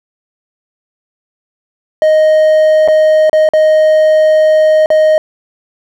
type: tone with dropouts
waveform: triangle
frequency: 622.3 Hz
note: D#5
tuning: in tune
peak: -3 dBFS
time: 2.02-5.18 s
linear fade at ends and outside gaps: 1 ms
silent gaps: 2.877-2.884 / 3.296-3.33 / 3.489-3.535 / 4.86-4.903 s
effects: none